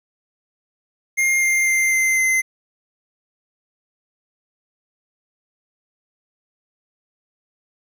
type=tone with pitch steps; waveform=square; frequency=2122 / 2107 / 2093 / 2078 / 2064 Hz; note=C7 / C7 / C7 / C7 / C7; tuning=+24 / +12 / 0 / -12 / -24 cents; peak=-16 dBFS; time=1.17-2.42 s; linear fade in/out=20 ms; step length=250 ms; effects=resampled to 32000 Hz + 9-bit